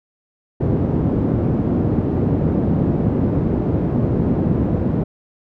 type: band-pass noise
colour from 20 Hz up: pink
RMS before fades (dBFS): -18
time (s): 0.6-5.04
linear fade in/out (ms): 10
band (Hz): 110 to 310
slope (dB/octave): 12
effects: none